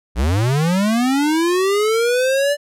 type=linear sweep; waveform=square; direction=up; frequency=53.4 to 587.3 Hz; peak=-15 dBFS; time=0.15-2.57 s; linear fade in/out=50 ms; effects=low-pass 12000 Hz 12 dB/octave

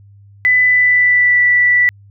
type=tone with pitch glide; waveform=sine; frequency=1999 to 1964.7 Hz; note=B6 to B6; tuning=+20 to -10 cents; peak=-8 dBFS; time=0.45-1.89 s; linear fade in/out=0 ms; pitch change=-30 cents; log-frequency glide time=0.62-1.4 s; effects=added 100 Hz sine -40 dBFS peak until 2.1 s

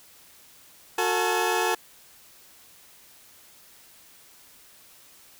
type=tone cluster; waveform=20% pulse; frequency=365 / 450.7 / 855 Hz; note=F#4 / A4 / A5; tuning=-24 / +42 / -50 cents; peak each=-22 dBFS; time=0.98-1.75 s; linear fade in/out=5 ms; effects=white hiss -53 dBFS RMS until 5.39 s

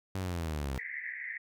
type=linear sweep; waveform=sawtooth; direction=down; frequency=97.2 to 63.8 Hz; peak=-29 dBFS; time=0.15-0.78 s; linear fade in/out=0 ms
type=tone with exponential decay; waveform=sawtooth; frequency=458.6 Hz; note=A#4; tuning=28 cents flat; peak=-39 dBFS; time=0.75-0.84 s; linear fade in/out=5 ms; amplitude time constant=19 ms
type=band-pass noise; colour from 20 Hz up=pink; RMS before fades=-40 dBFS; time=0.78-1.38 s; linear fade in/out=10 ms; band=1800 to 2100 Hz; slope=96 dB/octave
effects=none

